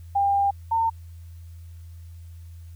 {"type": "tone pair in turn", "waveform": "sine", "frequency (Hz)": [799, 907.2], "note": ["G5", "A#5"], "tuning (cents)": [33, -47], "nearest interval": "major second", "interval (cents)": 220, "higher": "second", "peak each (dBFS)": [-18, -19], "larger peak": "first", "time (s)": [[0.15, 0.51], [0.71, 0.9]], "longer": "first", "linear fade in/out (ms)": 10, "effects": ["added 84 Hz sine -39 dBFS peak until 2.75 s", "white hiss -62 dBFS RMS until 2.75 s"]}